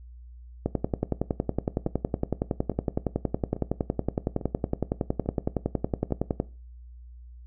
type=two click trains; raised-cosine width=2 ms; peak=-22 / -11 dBFS; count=6 / 63; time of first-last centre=1.87-6.107 / 0.66-6.401 s; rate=1.18 / 10.8 Hz; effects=noise-tail reverb RT60 0.3 s tail -18 dB re dry + added 60 Hz sine -43 dBFS peak until 7.46 s